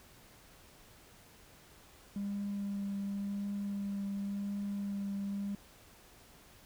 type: tone with vibrato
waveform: triangle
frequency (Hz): 200.3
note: G3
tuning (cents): +38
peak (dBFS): -31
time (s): 2.16-5.55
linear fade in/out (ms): 2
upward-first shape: triangle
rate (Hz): 0.92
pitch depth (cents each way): 15
effects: tanh soft clip ceiling -31 dBFS + pink hiss -59 dBFS RMS until 6.65 s